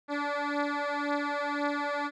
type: beating tone pair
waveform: 10% pulse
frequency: 288.5 / 290.4 Hz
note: D4 / D4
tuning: -31 / -19 cents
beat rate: 1.9 Hz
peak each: -23 dBFS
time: 0.08-2.11 s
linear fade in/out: 50 ms
effects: low-pass 3000 Hz 12 dB/octave